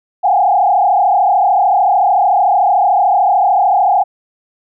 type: tone with frequency modulation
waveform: sine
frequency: 769 Hz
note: G5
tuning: 33 cents flat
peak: -8 dBFS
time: 0.23-4.04 s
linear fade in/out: 20 ms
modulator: 33.5 Hz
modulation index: 2
effects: none